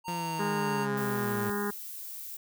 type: tone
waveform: square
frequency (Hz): 924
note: A#5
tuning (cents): -16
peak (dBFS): -34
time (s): 0.04-0.88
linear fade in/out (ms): 50
type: linear sweep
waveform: sawtooth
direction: down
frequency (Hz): 174.61 to 110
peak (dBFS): -31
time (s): 0.08-1.5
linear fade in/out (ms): 0
type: harmonic tone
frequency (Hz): 204.7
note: G#3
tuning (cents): -25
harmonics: 1 / 2 / 4 / 5 / 6 / 7 / 8 / 9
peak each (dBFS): -33 / -33 / -41 / -40 / -42 / -41 / -42 / -45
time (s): 0.39-1.71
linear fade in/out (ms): 10
type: noise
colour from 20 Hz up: violet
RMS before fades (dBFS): -41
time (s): 0.97-2.37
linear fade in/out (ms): 5
effects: none